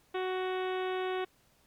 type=harmonic tone; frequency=371.5 Hz; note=F#4; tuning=7 cents sharp; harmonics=1 / 2 / 3 / 4 / 5 / 6 / 7 / 8 / 9 / 10; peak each=-32 / -38 / -42 / -44 / -46 / -48 / -49 / -50 / -51 / -52 dBFS; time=0.14-1.25 s; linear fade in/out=10 ms; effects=pink hiss -67 dBFS RMS until 1.66 s + MP3 96 kbps